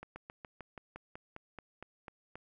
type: slowing click train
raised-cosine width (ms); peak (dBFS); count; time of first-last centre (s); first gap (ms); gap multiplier
0.5; -30; 13; 0.03-2.355; 130; 1.07
effects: none